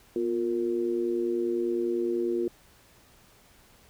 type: tone with amplitude modulation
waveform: sine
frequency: 353.3 Hz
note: F4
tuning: 20 cents sharp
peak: -21 dBFS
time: 0.16-2.48 s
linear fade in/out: 2 ms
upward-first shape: sine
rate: 110 Hz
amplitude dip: 85%
effects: pink hiss -58 dBFS RMS until 3.89 s